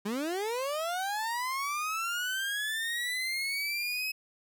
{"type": "linear sweep", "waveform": "30% pulse", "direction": "up", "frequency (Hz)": [194.6, 2571], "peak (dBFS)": -28, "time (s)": [0.05, 4.12], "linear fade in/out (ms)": 10, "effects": []}